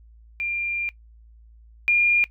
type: tone pair in turn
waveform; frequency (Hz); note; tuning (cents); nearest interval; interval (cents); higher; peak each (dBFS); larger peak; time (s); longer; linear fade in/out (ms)
sine; 2390 / 2411; D7 / D7; +30 / +45; unison; 15; second; -24 / -15; second; 0.4-0.89 / 1.88-2.24; first; 0
effects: noise-tail reverb RT60 0.1 s tail -19 dB re dry + added 56 Hz sine -47 dBFS peak until 2.3 s